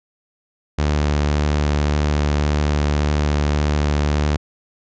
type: tone with vibrato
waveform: sawtooth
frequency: 73.9 Hz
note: D2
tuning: 11 cents sharp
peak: -12 dBFS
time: 0.78-4.37 s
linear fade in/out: 10 ms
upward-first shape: sine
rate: 1.8 Hz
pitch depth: 11 cents each way
effects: resampled to 16000 Hz